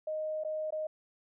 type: tone with dropouts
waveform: sine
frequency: 621 Hz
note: D#5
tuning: 3 cents flat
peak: -32 dBFS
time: 0.07-0.87 s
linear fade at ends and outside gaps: 5 ms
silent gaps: 0.437-0.447 / 0.706-0.723 s
effects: none